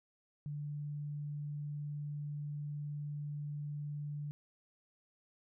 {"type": "tone", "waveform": "sine", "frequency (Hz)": 146.83, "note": "D3", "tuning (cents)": 0, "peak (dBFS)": -38, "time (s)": [0.46, 4.31], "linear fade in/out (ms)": 0, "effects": []}